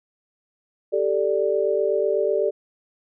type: chord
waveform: sine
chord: G suspended second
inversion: none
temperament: equal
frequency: 392 / 440 / 587.3 Hz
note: G4 / A4 / D5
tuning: 0 / 0 / 0 cents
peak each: -23 dBFS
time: 0.92-2.51 s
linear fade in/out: 20 ms
effects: none